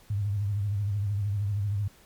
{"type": "tone with vibrato", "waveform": "sine", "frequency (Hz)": 101.6, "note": "G#2", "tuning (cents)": -38, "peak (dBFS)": -25, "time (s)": [0.1, 1.88], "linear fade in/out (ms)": 5, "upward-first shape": "sine", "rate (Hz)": 13, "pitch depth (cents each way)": 75, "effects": ["pink hiss -57 dBFS RMS until 2.05 s", "MP3 96 kbps"]}